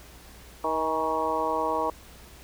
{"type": "harmonic tone with a mistuned harmonic", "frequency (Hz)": 158.4, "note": "D#3", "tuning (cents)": 31, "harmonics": [2, 3, 4, 5, 6, 7], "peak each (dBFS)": [-35, -31, -31, -33, -29, -31], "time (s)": [0.64, 1.9], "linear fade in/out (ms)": 2, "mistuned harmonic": 5, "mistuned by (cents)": 66, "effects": ["added 60 Hz sine -50 dBFS peak until 2.43 s", "pink hiss -50 dBFS RMS until 2.43 s"]}